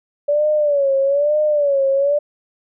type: tone with vibrato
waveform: sine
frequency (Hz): 574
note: D5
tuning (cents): -40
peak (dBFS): -13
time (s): 0.28-2.19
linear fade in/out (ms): 10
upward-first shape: sine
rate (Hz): 1.1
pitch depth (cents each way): 100
effects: none